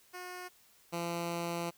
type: tone pair in turn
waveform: 10% pulse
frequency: 361.5 / 170.61 Hz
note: F#4 / F3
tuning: -40 / -40 cents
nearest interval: octave + minor second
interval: 1300 cents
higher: first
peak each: -34 / -26 dBFS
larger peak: second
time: 0.13-0.49 / 0.92-1.71 s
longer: second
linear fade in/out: 20 ms
effects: white hiss -64 dBFS RMS until 1.77 s